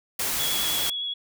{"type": "noise", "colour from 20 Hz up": "white", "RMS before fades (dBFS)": -27, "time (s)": [0.19, 0.9], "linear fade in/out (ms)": 5}
{"type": "tone with vibrato", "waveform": "sine", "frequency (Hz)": 3357, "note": "G#7", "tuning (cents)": 18, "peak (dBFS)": -27, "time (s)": [0.39, 1.14], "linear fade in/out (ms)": 10, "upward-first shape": "square", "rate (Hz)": 9.6, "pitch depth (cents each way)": 11}
{"effects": []}